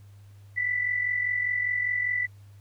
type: tone pair together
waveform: sine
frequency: 1974 / 2019 Hz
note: B6 / B6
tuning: -1 / +38 cents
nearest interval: unison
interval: 39 cents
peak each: -25 / -32 dBFS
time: 0.56-2.27 s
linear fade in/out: 20 ms
effects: added 100 Hz sine -47 dBFS peak until 2.6 s + pink hiss -64 dBFS RMS until 2.6 s